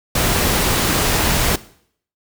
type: noise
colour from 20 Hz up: pink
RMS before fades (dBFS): -17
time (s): 0.15-1.56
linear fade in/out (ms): 5
effects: noise-tail reverb RT60 0.6 s tail -18 dB re dry